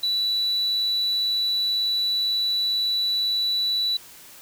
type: tone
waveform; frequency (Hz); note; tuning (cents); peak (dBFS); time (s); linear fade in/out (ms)
sine; 3951; B7; 0; -19; 0.03-3.97; 5
effects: tanh soft clip ceiling -18 dBFS + white hiss -46 dBFS RMS until 4.41 s